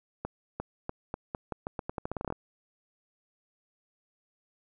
accelerating click train, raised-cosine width 1 ms, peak -19 dBFS, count 18, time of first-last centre 0.25-2.325 s, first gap 350 ms, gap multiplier 0.84, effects none

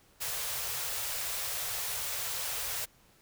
white band-stop noise, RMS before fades -35 dBFS, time 0.2-2.86 s, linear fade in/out 20 ms, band 150 to 420 Hz, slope 96 dB/octave, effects pink hiss -63 dBFS RMS until 3.21 s

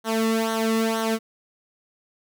sawtooth tone with flanger, 223.7 Hz, A3, 29 cents sharp, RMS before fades -23 dBFS, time 0.04-1.19 s, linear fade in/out 50 ms, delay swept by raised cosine 0.4 to 1.31 ms, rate 2.1 Hz, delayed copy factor -0.75, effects none

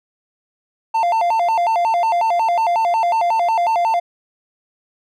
triangle tone with vibrato, 790 Hz, G5, 13 cents sharp, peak -12 dBFS, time 0.94-4 s, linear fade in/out 10 ms, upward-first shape square, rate 5.5 Hz, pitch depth 220 cents each way, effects none

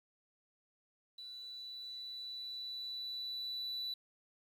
sine tone with level ramp, 3965 Hz, B7, 6 cents sharp, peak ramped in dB -46 to -35 dBFS, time 1.18-3.94 s, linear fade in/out 5 ms, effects tanh soft clip ceiling -36 dBFS + 11-bit

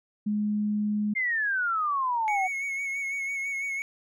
sine tone, 209.5 Hz, G#3, 15 cents sharp, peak -24 dBFS, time 0.26-1.14 s, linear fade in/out 10 ms
sine exponential sweep, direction down, 2139 to 732 Hz, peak -24 dBFS, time 1.15-2.48 s, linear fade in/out 20 ms
triangle tone with vibrato, 2205 Hz, C#7, 10 cents flat, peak -27 dBFS, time 2.28-3.82 s, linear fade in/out 0 ms, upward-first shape sine, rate 6 Hz, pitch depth 33 cents each way
effects none

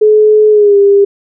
sine tone with pitch glide, 427.1 to 400.8 Hz, G#4 to G4, +48 to +38 cents, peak -3 dBFS, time 0.01-1.05 s, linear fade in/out 10 ms, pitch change -110 cents, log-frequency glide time 0.5-0.77 s, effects none

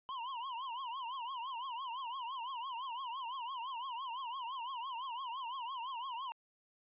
square tone with vibrato, 1000 Hz, B5, 21 cents sharp, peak -40 dBFS, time 0.09-6.32 s, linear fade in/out 0 ms, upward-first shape triangle, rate 5.9 Hz, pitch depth 190 cents each way, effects resampled to 8000 Hz

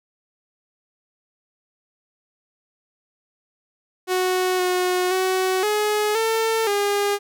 sawtooth tone with pitch steps, 368.5 / 363.6 / 374.2 / 421.3 / 448.3 / 406.4 Hz, F#4 / F#4 / F#4 / G#4 / A4 / G#4, -7 / -30 / +20 / +25 / +32 / -38 cents, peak -15 dBFS, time 4.07-7.19 s, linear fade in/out 50 ms, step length 520 ms, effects none

